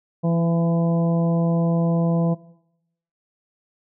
harmonic tone with a mistuned harmonic, 167.8 Hz, E3, 31 cents sharp, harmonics 1 / 2 / 3 / 4 / 5 / 6, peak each -18 / -30 / -27 / -30 / -39 / -37 dBFS, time 0.23-2.35 s, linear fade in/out 20 ms, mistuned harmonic 2, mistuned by -17 cents, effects noise-tail reverb RT60 0.8 s tail -20 dB re dry

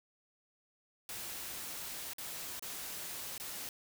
white noise with dropouts, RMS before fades -43 dBFS, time 1.09-3.69 s, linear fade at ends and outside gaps 1 ms, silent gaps 2.134-2.183 / 2.595-2.624 / 3.379-3.399 s, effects none

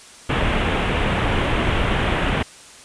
pink low-pass noise, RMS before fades -20 dBFS, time 0.29-2.43 s, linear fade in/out 10 ms, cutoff 3300 Hz, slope 48 dB/octave, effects white hiss -43 dBFS RMS until 2.84 s + resampled to 22050 Hz

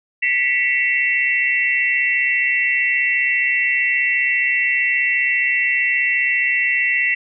sine tone cluster, 1963 / 2098 / 2237 / 2706 Hz, B6 / C7 / C#7 / E7, -11 / +4 / +15 / +45 cents, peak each -18 / -26 / -23 / -20 dBFS, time 0.22-7.15 s, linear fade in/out 10 ms, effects none

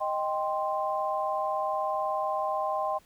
sine chord, C minor, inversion first, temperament equal with one note detuned, 622.3 / 786.3 / 1046.5 Hz, Eb5 / G5 / C6, 0 / +5 / 0 cents, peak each -31 dBFS, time 0-2.99 s, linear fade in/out 20 ms, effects pink hiss -61 dBFS RMS until 3.05 s

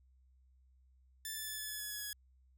5% pulse tone with pitch steps, 1760 / 1747.8 / 1735.8 / 1723.8 / 1711.9 / 1700 / 1688.3 / 1676.6 Hz, A6 / A6 / A6 / A6 / A6 / G#6 / G#6 / G#6, 0 / -12 / -24 / -36 / -48 / +40 / +28 / +16 cents, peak -30 dBFS, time 1.25-2.13 s, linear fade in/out 2 ms, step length 110 ms, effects added 64 Hz sine -64 dBFS peak until 2.57 s

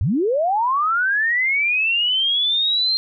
sine linear sweep, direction up, 71.5 to 4196 Hz, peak -16 dBFS, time 0.01-2.97 s, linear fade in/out 0 ms, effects none

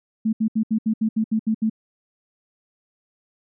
sine tone bursts, 220 Hz, A3, in tune, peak -17 dBFS, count 10, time 0.25-1.698 s, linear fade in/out 10 ms, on 80 ms, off 72 ms, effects none

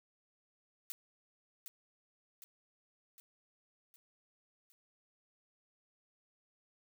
blue noise with echo, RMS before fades -42 dBFS, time 0.9-0.92 s, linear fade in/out 0 ms, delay 760 ms, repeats 5, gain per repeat -5 dB, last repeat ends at 4.72 s, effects none

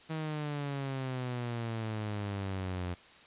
sawtooth exponential sweep, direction down, 160.4 to 87.8 Hz, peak -30 dBFS, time 0.09-2.95 s, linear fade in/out 20 ms, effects white hiss -56 dBFS RMS until 3.26 s + resampled to 8000 Hz

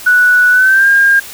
sine tone with pitch glide, 1477 to 1610.7 Hz, F#6 to G6, -3 to +47 cents, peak -5 dBFS, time 0.06-1.2 s, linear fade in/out 10 ms, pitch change +150 cents, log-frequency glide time 0.51-0.88 s, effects white hiss -30 dBFS RMS until 1.33 s

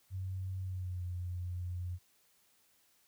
sine tone with pitch glide, 94 to 89.19 Hz, F#2 to F2, +28 to +37 cents, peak -36 dBFS, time 0.1-1.99 s, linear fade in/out 50 ms, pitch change -91 cents, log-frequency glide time 0.63-1.02 s, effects white hiss -70 dBFS RMS until 3.07 s

